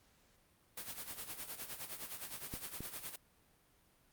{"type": "noise with tremolo", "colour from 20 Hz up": "white", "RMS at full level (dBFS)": -43, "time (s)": [0.77, 3.16], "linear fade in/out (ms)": 5, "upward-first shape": "sine", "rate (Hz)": 9.7, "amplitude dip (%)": 70}
{"type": "clicks", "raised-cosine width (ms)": 3, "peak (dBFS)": -31, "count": 2, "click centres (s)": [2.539, 2.806]}
{"effects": ["pink hiss -70 dBFS RMS until 4.12 s", "Opus 48 kbps"]}